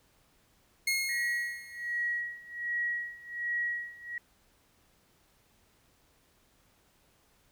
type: tone with exponential decay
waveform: sawtooth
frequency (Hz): 2154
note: C7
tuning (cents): +50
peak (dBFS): -22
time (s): 0.87-2.21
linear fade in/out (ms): 5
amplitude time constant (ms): 290
type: tone with tremolo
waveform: sine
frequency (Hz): 1910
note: A#6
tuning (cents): +42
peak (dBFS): -28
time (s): 1.09-4.18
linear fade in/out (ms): 2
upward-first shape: sine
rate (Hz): 1.3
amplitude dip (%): 90
effects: pink hiss -67 dBFS RMS until 7.51 s